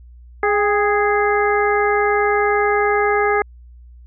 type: harmonic tone with a mistuned harmonic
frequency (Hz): 415.3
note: G#4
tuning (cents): 0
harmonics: 1 / 2 / 3 / 4 / 5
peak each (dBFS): -17 / -20 / -22 / -23 / -24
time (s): 0.43-3.42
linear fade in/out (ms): 2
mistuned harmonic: 2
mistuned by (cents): -48
effects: added 60 Hz sine -39 dBFS peak until 4.06 s